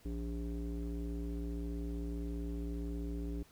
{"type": "tone with low-pass filter", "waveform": "square", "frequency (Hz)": 57.6, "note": "A#1", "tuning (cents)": -20, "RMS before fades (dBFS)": -39, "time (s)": [0.05, 3.43], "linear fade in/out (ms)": 5, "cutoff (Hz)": 340, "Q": 4.6, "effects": ["pink hiss -64 dBFS RMS until 3.51 s"]}